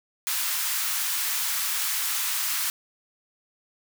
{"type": "high-pass noise", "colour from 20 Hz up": "white", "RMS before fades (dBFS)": -27, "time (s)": [0.27, 2.7], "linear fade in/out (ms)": 0, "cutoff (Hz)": 990, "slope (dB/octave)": 24, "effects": []}